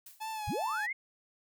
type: noise with exponential decay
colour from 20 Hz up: blue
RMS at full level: -47 dBFS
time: 0.06-0.35 s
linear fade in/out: 5 ms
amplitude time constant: 63 ms
type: tone with vibrato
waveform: 45% pulse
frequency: 859 Hz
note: A5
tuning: 42 cents flat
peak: -36 dBFS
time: 0.2-0.87 s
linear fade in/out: 20 ms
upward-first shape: sine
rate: 2.6 Hz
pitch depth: 52 cents each way
type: linear sweep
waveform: sine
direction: up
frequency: 32.7 to 2200 Hz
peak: -32 dBFS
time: 0.47-0.93 s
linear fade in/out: 10 ms
effects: none